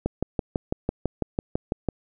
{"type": "click train", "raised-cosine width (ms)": 2, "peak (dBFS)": -10, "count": 12, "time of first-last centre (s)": [0.06, 1.887], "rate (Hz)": 6.02, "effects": []}